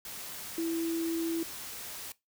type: tone in noise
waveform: sine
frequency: 330.6 Hz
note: E4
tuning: 5 cents sharp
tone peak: -29 dBFS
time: 0.58-1.43 s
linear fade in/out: 2 ms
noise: white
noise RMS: -42 dBFS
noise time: 0.05-2.12 s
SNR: +10 dB
effects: noise-tail reverb RT60 0.2 s tail -20 dB re dry